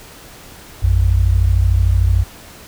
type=tone pair together; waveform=sine; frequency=57.64 / 91 Hz; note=A#1 / F#2; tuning=-19 / -28 cents; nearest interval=minor sixth; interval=791 cents; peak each=-13 dBFS; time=0.82-2.24 s; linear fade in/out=20 ms; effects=pink hiss -39 dBFS RMS until 2.67 s